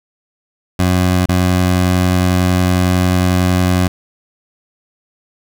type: tone with dropouts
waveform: 20% pulse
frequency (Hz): 91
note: F#2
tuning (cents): -28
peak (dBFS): -6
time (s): 0.79-3.88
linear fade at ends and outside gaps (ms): 5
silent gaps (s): 1.26-1.287
effects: 8-bit